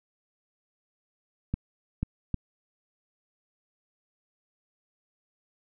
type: clicks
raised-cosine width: 5 ms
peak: -15 dBFS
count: 3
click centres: 1.54 / 2.03 / 2.343 s
effects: none